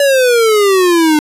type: exponential sweep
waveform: square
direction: down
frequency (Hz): 575 to 298.8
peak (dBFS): -8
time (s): 0-1.19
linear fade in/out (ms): 2
effects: resampled to 32000 Hz

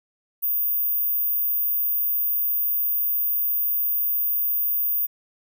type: tone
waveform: sine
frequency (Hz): 14917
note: A#9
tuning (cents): 0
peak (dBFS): -20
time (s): 0.42-5.07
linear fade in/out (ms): 20
effects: none

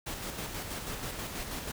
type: noise with tremolo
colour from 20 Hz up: pink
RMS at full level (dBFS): -37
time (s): 0.06-1.72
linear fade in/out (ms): 10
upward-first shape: square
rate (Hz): 6.2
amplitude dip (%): 35
effects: none

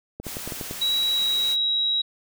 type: clicks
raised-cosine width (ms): 2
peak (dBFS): -19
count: 7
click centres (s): 0.2 / 0.267 / 0.369 / 0.476 / 0.522 / 0.612 / 0.711
type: noise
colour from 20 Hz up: white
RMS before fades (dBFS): -35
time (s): 0.23-1.57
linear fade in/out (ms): 50
type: tone with pitch glide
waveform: sine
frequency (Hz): 3882 to 3853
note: B7 to B7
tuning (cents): -31 to -44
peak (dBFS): -20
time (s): 0.81-2.02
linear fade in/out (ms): 10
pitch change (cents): -13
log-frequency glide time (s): 1.14-1.23
effects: none

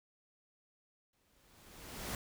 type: noise with exponential growth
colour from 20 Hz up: pink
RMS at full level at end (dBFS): -39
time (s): 1.13-2.15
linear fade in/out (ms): 2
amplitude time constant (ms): 220
effects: none

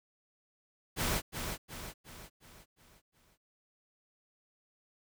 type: noise with echo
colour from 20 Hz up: pink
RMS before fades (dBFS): -32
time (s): 0.96-1.22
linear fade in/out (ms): 50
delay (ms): 360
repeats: 6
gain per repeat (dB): -6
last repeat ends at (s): 3.38
effects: none

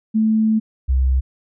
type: tone pair in turn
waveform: sine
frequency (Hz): 219.1 / 65.14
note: A3 / C2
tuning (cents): -7 / -7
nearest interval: octave + major sixth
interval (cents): 2100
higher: first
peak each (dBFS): -13 / -13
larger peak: neither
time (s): 0.14-0.6 / 0.88-1.21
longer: first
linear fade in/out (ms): 20
effects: none

